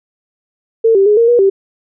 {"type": "tone with pitch steps", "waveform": "sine", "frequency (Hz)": [452.2, 390.9, 417.8, 463.8, 480.4, 390.1], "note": ["A4", "G4", "G#4", "A#4", "B4", "G4"], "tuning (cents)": [47, -5, 10, -9, -48, -8], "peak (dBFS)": -6, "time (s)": [0.84, 1.5], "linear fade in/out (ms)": 10, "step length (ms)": 110, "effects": []}